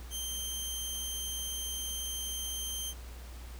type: tone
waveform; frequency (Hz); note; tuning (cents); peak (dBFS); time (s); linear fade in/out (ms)
15% pulse; 3141; G7; +3; -28; 0.1-2.94; 50
effects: added 60 Hz sine -43 dBFS peak until 3.59 s + pink hiss -53 dBFS RMS until 3.59 s